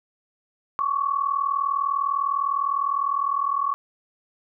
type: tone pair together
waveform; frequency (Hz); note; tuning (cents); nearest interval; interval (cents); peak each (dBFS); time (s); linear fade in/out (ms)
sine; 1099.1 / 1139; C#6 / C#6; -15 / +47; minor second; 62; -24; 0.79-3.74; 0
effects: none